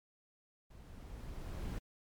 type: noise with level ramp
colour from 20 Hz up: brown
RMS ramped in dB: -54 to -39 dBFS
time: 0.7-1.79 s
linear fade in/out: 10 ms
effects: MP3 96 kbps